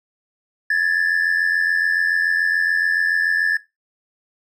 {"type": "ring-modulated tone", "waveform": "triangle", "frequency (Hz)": 1722, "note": "A6", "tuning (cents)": -38, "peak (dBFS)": -10, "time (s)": [0.7, 3.57], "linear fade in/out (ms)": 5, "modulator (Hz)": 43.5, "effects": ["noise-tail reverb RT60 0.2 s tail -18 dB re dry", "tanh soft clip ceiling -10 dBFS"]}